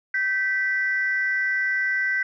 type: tone pair together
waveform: sine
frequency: 1550 / 1970 Hz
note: G6 / B6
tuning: -20 / -5 cents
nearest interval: major third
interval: 415 cents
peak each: -23 dBFS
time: 0.14-2.23 s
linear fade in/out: 5 ms
effects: tanh soft clip ceiling -13 dBFS